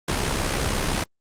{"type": "noise with amplitude modulation", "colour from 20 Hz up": "pink", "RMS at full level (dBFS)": -21, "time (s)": [0.08, 1.04], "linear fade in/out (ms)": 5, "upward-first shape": "sine", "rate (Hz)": 65.9, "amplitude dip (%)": 55, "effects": ["low-pass 9000 Hz 12 dB/octave", "Opus 32 kbps"]}